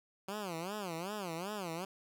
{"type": "tone with vibrato", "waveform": "10% pulse", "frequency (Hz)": 185.9, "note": "F#3", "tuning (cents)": 8, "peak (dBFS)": -30, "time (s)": [0.28, 1.85], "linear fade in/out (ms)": 5, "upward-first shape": "sine", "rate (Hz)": 2.6, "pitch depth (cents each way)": 240, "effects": []}